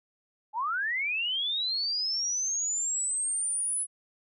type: linear sweep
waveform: sine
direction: up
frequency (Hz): 820 to 10240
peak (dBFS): -27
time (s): 0.53-3.87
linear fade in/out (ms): 50
effects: none